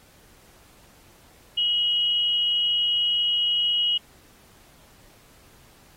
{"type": "tone pair together", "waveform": "sine", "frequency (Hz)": [2900, 3222], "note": ["F#7", "G7"], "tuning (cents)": [-35, 47], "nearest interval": "major second", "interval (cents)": 182, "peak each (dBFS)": [-20, -31], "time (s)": [1.57, 3.98], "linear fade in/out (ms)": 10, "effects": ["pink hiss -55 dBFS RMS until 5.96 s", "AAC 48 kbps"]}